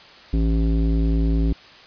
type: tone with low-pass filter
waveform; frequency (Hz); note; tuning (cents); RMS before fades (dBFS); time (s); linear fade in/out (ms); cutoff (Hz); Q
square; 55; A1; 0; -19; 0.33-1.53; 5; 300; 2.1
effects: white hiss -45 dBFS RMS until 1.86 s + resampled to 11025 Hz